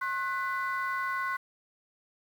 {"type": "tone cluster", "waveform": "sine", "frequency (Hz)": [1073, 1484, 2003], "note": ["C6", "F#6", "B6"], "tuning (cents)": [43, 5, 24], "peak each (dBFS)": [-31, -32, -36], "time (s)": [0.01, 1.37], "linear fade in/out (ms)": 10, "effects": ["tanh soft clip ceiling -23 dBFS", "9-bit"]}